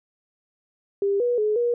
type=tone with pitch steps; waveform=sine; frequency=398.9 / 485.1 / 424.8 / 478.3 Hz; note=G4 / B4 / G#4 / A#4; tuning=+30 / -31 / +39 / +44 cents; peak=-19 dBFS; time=1.02-1.74 s; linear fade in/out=2 ms; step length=180 ms; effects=none